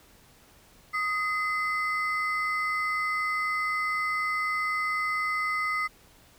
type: ring-modulated tone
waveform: triangle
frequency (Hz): 1646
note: G#6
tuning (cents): -16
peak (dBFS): -21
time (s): 0.93-5.88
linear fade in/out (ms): 20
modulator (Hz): 398
effects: pink hiss -57 dBFS RMS until 6.38 s